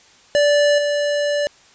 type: tone with level steps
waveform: square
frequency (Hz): 583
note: D5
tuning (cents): -13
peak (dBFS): -13 / -18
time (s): 0.35-1.47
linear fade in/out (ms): 0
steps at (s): 0.78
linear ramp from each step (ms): 5
effects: white hiss -50 dBFS RMS until 1.74 s + resampled to 16000 Hz

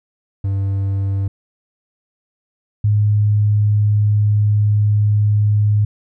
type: tone pair in turn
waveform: triangle / sine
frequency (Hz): 98 / 104.65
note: G2 / G#2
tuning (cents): 0 / +14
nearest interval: minor second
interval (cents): 114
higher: second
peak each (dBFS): -14 / -11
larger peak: second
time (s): 0.44-1.28 / 2.84-5.85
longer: second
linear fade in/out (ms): 5
effects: none

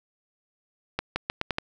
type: accelerating click train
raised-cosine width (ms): 0.3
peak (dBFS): -10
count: 6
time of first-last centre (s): 0.99-1.584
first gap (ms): 170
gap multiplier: 0.82
effects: none

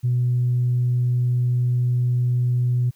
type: tone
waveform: sine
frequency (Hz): 123.2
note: B2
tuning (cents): -4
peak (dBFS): -16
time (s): 0.03-2.91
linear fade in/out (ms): 20
effects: tanh soft clip ceiling -13 dBFS + white hiss -61 dBFS RMS until 2.95 s

